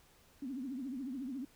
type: tone with vibrato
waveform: sine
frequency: 262 Hz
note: C4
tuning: 2 cents sharp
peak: -38 dBFS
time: 0.42-1.45 s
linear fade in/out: 5 ms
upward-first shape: triangle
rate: 14 Hz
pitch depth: 190 cents each way
effects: pink hiss -65 dBFS RMS until 1.55 s